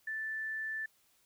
sine tone, 1760 Hz, A6, in tune, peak -35 dBFS, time 0.07-0.86 s, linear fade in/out 5 ms, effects white hiss -70 dBFS RMS until 1.25 s

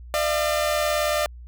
sawtooth tone pair together, 602 / 680.6 Hz, D5 / F5, +43 / -45 cents, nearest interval major second, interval 212 cents, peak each -18 / -23 dBFS, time 0.14-1.26 s, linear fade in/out 0 ms, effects added 60 Hz sine -38 dBFS peak until 1.47 s

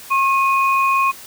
sine tone pair together, 1083 / 2491 Hz, C#6 / D#7, -41 / +1 cents, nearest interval octave + major second, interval 1442 cents, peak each -14 / -20 dBFS, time 0.1-1.12 s, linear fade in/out 20 ms, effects white hiss -38 dBFS RMS until 1.26 s

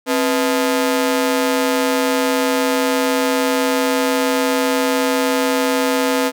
sawtooth ring-modulated tone, 379.8 Hz, F#4, 45 cents sharp, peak -8 dBFS, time 0.06-6.32 s, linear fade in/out 50 ms, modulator 113 Hz, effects none

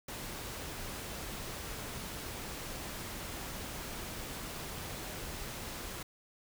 pink noise, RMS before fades -42 dBFS, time 0.08-6.03 s, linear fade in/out 5 ms, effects none

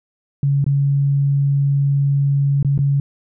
sine tone with dropouts, 140.2 Hz, C#3, 20 cents sharp, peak -13 dBFS, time 0.43-3 s, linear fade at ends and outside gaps 2 ms, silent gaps 0.643-0.664 / 2.628-2.647 / 2.778-2.789 s, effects none

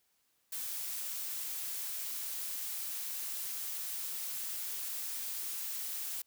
blue noise, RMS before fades -39 dBFS, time 0.52-6.22 s, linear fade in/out 5 ms, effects white hiss -75 dBFS RMS until 6.26 s

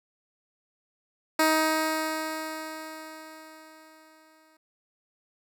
10% pulse tone with exponential decay, 314.9 Hz, D#4, 21 cents sharp, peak -11 dBFS, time 1.39-4.57 s, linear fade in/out 5 ms, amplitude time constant 690 ms, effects none

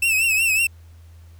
45% pulse tone with vibrato, 2637 Hz, E7, in tune, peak -16 dBFS, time 0.02-0.67 s, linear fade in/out 5 ms, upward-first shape triangle, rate 5.4 Hz, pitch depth 90 cents each way, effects added 83 Hz sine -42 dBFS peak until 1.39 s + pink hiss -59 dBFS RMS until 1.39 s

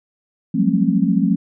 sine tone cluster, 174.4 / 188.4 / 202.8 / 223.1 / 268.7 Hz, F3 / F#3 / G#3 / A3 / C4, -2 / +32 / -41 / +24 / +46 cents, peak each -20 dBFS, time 0.54-1.36 s, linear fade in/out 10 ms, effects none

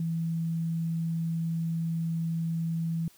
sine tone, 164.81 Hz, E3, in tune, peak -27 dBFS, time 0-3.08 s, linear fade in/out 2 ms, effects white hiss -59 dBFS RMS until 3.17 s

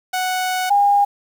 sawtooth / sine tone pair in turn, 740 / 810.5 Hz, F#5 / G#5, 0 / -42 cents, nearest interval major second, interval 158 cents, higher second, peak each -15 / -11 dBFS, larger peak second, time 0.13-0.7 / 0.7-1.05 s, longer first, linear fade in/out 10 ms, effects 7-bit

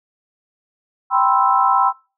sine chord, C major seventh, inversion second, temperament equal, 784 / 987.8 / 1046.5 / 1318.5 Hz, G5 / B5 / C6 / E6, 0 / 0 / 0 / 0 cents, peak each -18 dBFS, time 1.1-1.93 s, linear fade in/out 50 ms, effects noise-tail reverb RT60 0.3 s tail -21 dB re dry

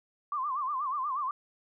sine tone with vibrato, 1108.7 Hz, C#6, in tune, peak -29 dBFS, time 0.32-1.31 s, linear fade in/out 2 ms, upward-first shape sine, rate 8.3 Hz, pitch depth 150 cents each way, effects none

